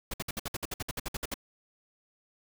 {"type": "noise bursts", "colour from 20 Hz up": "pink", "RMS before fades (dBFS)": -34, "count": 15, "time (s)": [0.11, 1.342], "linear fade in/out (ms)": 5, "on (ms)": 28, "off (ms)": 58, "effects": []}